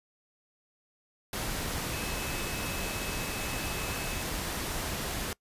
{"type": "tone in noise", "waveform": "sine", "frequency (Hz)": 2586, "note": "E7", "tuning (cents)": -34, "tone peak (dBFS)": -42, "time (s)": [1.93, 4.22], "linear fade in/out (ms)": 2, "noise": "pink", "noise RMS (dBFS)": -34, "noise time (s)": [1.33, 5.33], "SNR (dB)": -11, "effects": ["noise-tail reverb RT60 0.1 s tail -24 dB re dry", "resampled to 32000 Hz"]}